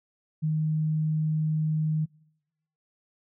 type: tone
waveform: sine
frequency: 155.56 Hz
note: D#3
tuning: in tune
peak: -23 dBFS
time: 0.42-2.06 s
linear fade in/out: 20 ms
effects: noise-tail reverb RT60 0.9 s tail -26 dB re dry